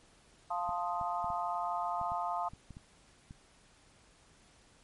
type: chord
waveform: sine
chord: F dominant seventh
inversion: none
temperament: equal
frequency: 698.5 / 880 / 1046.5 / 1244.5 Hz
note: F5 / A5 / C6 / Eb6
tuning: 0 / 0 / 0 / 0 cents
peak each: -36 / -37 / -39 / -39 dBFS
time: 0.5-2.49 s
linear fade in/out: 10 ms
type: clicks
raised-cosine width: 5 ms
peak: -35 dBFS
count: 10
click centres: 0.692 / 1.013 / 1.244 / 1.303 / 2.014 / 2.119 / 2.535 / 2.707 / 2.769 / 3.309 s
effects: pink hiss -63 dBFS RMS until 4.83 s + MP3 48 kbps